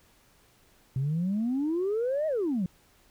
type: exponential two-way sweep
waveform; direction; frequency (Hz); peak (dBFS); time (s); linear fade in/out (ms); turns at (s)
sine; up then down; 127.4 to 643 to 168.8; -24; 0.96-2.66; 2; 2.27
effects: tanh soft clip ceiling -22 dBFS + pink hiss -62 dBFS RMS until 3.1 s